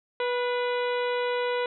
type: harmonic tone with a mistuned harmonic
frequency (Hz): 489.6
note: B4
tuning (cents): -15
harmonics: 1 / 2 / 3 / 4 / 5 / 6 / 7 / 8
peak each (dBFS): -26 / -32 / -36 / -38 / -40 / -42 / -43 / -44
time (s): 0.2-1.66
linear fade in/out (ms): 2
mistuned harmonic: 4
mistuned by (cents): +48
effects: none